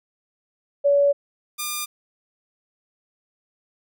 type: tone pair in turn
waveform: sine / 5% pulse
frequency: 568 / 1203.6 Hz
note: C#5 / D6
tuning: +42 / +42 cents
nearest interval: octave + minor second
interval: 1300 cents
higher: second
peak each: -14 dBFS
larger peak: neither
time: 0.84-1.13 / 1.58-1.86 s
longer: first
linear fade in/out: 20 ms
effects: none